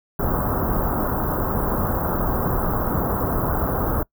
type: band-stop noise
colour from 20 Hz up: pink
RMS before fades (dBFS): -22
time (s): 0.19-4.03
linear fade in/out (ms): 5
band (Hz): 1400 to 14000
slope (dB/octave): 48
effects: noise-tail reverb RT60 0.1 s tail -24 dB re dry